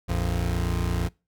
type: tone pair together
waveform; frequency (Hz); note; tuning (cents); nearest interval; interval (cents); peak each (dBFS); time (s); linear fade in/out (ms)
30% pulse; 57.87 / 86.7; A#1 / F2; -12 / -12; perfect fifth; 700; -24; 0.08-1.09; 20
effects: noise-tail reverb RT60 0.3 s tail -25 dB re dry